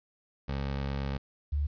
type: tone pair in turn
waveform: 20% pulse / sine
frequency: 68.8 / 72.84 Hz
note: C#2 / D2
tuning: -12 / -14 cents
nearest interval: minor second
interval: 98 cents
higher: second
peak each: -26 dBFS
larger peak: neither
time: 0.48-1.18 / 1.52-1.67 s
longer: first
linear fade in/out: 10 ms
effects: resampled to 11025 Hz + 11-bit